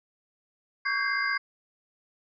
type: tone cluster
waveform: sine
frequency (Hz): 1125 / 1563 / 1619 / 2088 / 4852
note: C#6 / G6 / G#6 / C7 / D#8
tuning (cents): +25 / -6 / -45 / -4 / -44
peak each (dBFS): -32 / -32 / -30 / -30 / -37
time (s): 0.85-1.38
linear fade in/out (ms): 10
effects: none